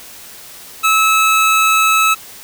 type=tone; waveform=25% pulse; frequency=1300 Hz; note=E6; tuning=24 cents flat; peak=-6 dBFS; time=0.83-2.15 s; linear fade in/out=20 ms; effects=white hiss -36 dBFS RMS until 2.43 s